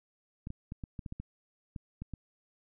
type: clicks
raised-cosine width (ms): 5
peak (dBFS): -27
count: 11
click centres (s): 0.471 / 0.504 / 0.721 / 0.838 / 0.992 / 1.062 / 1.124 / 1.2 / 1.762 / 2.02 / 2.137
effects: none